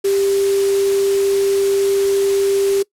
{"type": "tone in noise", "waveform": "sine", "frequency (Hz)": 394.6, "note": "G4", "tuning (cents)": 11, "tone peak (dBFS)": -13, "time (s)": [0.04, 2.83], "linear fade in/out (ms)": 10, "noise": "white", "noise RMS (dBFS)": -28, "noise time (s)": [0.04, 2.83], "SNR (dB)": 12, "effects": ["noise-tail reverb RT60 0.1 s tail -22 dB re dry", "low-pass 11000 Hz 12 dB/octave"]}